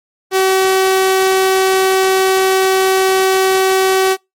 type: tone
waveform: sawtooth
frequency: 380 Hz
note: F#4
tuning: 46 cents sharp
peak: -6 dBFS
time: 0.31-4.17 s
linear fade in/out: 50 ms
effects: noise-tail reverb RT60 0.2 s tail -26 dB re dry + MP3 64 kbps